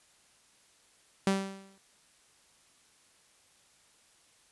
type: tone with exponential decay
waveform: sawtooth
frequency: 194.3 Hz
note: G3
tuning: 15 cents flat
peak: -19 dBFS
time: 1.27-1.78 s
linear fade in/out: 2 ms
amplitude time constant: 110 ms
effects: white hiss -64 dBFS RMS until 4.51 s + resampled to 24000 Hz